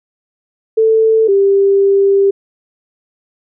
sine tone pair in turn, 443.4 / 395 Hz, A4 / G4, +13 / +13 cents, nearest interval major second, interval 200 cents, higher first, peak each -7 / -7 dBFS, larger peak neither, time 0.77-1.28 / 1.28-2.31 s, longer second, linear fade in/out 10 ms, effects none

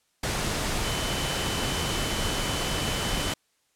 sine tone in noise, 3027 Hz, F#7, 39 cents sharp, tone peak -35 dBFS, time 0.84-3.33 s, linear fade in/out 5 ms, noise pink, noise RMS -28 dBFS, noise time 0.23-3.34 s, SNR -10 dB, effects white hiss -70 dBFS RMS until 3.75 s + low-pass 10000 Hz 12 dB/octave

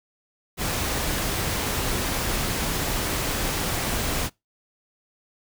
pink noise, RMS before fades -26 dBFS, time 0.57-4.3 s, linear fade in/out 50 ms, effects noise-tail reverb RT60 0.2 s tail -24 dB re dry

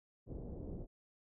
pink low-pass noise, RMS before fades -45 dBFS, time 0.26-0.87 s, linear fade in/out 50 ms, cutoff 510 Hz, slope 24 dB/octave, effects none

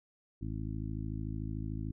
harmonic tone, 53.5 Hz, A1, 48 cents flat, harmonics 1 / 2 / 3 / 4 / 5 / 6, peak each -40 / -39 / -43 / -46 / -44 / -47 dBFS, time 0.41-1.92 s, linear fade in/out 10 ms, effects none

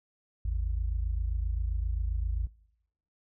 sine tone pair together, 53.41 / 81 Hz, G#1 / E2, +49 / -30 cents, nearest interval perfect fifth, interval 721 cents, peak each -28 / -34 dBFS, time 0.45-2.47 s, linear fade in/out 5 ms, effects noise-tail reverb RT60 0.8 s tail -23 dB re dry

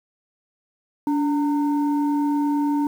sine tone pair together, 288.8 / 915.1 Hz, D4 / A#5, -29 / -32 cents, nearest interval octave + minor sixth, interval 1997 cents, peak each -18 / -26 dBFS, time 1.07-2.87 s, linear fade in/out 2 ms, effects tanh soft clip ceiling -13 dBFS + 8-bit

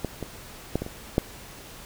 clicks, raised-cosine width 2 ms, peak -13 / -18 / -10 / -16 / -22 / -6 dBFS, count 6, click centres 0.047 / 0.227 / 0.756 / 0.82 / 0.864 / 1.181 s, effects pink hiss -44 dBFS RMS until 1.85 s

